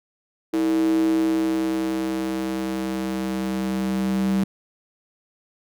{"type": "tone with high-pass filter sweep", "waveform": "square", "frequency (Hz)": 64.7, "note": "C2", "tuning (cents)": -19, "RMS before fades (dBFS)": -23, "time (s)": [0.53, 4.44], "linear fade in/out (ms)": 5, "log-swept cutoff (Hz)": [340, 210], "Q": 8.4, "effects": []}